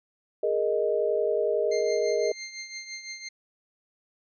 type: chord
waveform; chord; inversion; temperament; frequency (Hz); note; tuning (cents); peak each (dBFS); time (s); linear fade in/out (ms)
sine; Ab suspended second; none; equal; 415.3 / 466.2 / 622.3; Ab4 / Bb4 / Eb5; 0 / 0 / 0; -27; 0.43-2.32; 5
type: tone with tremolo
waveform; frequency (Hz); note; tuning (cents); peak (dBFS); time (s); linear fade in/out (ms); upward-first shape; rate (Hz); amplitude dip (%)
15% pulse; 2100; C7; +6; -27; 1.71-3.29; 10; triangle; 5.9; 70
effects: resampled to 16000 Hz